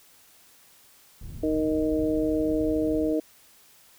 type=low-pass noise; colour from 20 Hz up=pink; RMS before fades=-38 dBFS; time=1.21-3.13 s; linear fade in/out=5 ms; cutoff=140 Hz; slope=12 dB/octave
type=harmonic tone; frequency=155.56 Hz; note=D#3; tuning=in tune; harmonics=2 / 3 / 4; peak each=-24 / -28 / -30 dBFS; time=1.43-3.2 s; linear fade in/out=5 ms
effects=white hiss -56 dBFS RMS until 3.98 s